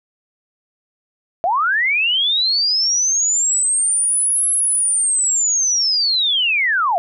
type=linear two-way sweep; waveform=sine; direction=up then down; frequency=645 to 11000 to 645 Hz; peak=-14 dBFS; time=1.44-6.98 s; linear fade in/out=0 ms; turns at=4.49 s; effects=none